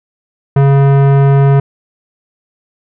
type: tone with tanh clipping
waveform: sine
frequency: 138.59 Hz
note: C#3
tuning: in tune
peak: -7 dBFS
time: 0.56-1.6 s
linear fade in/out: 5 ms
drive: 18 dB
effects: none